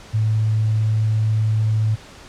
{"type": "tone with tanh clipping", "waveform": "triangle", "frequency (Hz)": 108.9, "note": "A2", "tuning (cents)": -17, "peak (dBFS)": -15, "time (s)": [0.13, 1.96], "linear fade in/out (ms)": 20, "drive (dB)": 3, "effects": ["pink hiss -42 dBFS RMS until 2.28 s", "low-pass 7000 Hz 12 dB/octave"]}